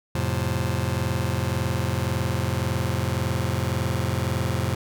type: chord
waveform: sawtooth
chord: F major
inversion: none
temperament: just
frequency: 87.31 / 109.13 / 130.96 Hz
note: F2 / A2 / C3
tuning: 0 / -14 / +2 cents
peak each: -23 dBFS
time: 0.15-4.75 s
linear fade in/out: 5 ms
effects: none